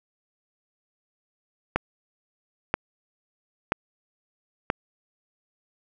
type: click train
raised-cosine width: 0.5 ms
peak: -6 dBFS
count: 4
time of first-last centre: 1.76-4.701 s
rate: 1.02 Hz
effects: none